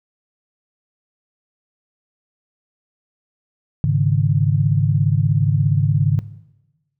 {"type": "chord", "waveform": "sine", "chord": "Ab suspended fourth", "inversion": "none", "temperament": "equal with one note detuned", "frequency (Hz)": [103.53, 138.59, 155.56], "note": ["Ab2", "Db3", "Eb3"], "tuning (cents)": [-5, 0, 0], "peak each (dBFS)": [-20, -17, -19], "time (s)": [3.84, 6.19], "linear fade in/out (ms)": 0, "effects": ["noise-tail reverb RT60 1.0 s tail -17 dB re dry"]}